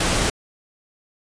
pink noise, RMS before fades -20 dBFS, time 0-0.3 s, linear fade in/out 5 ms, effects resampled to 22050 Hz

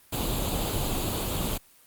pink noise with comb filter, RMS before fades -28 dBFS, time 0.12-1.58 s, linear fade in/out 10 ms, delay 0.27 ms, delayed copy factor +0.65, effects white hiss -57 dBFS RMS until 1.86 s + Opus 32 kbps

